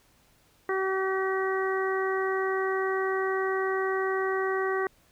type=harmonic tone; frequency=381.8 Hz; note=G4; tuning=46 cents flat; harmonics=1 / 2 / 3 / 4 / 5; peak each=-27 / -35 / -33 / -36 / -34 dBFS; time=0.69-4.87 s; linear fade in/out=2 ms; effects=pink hiss -63 dBFS RMS until 5.11 s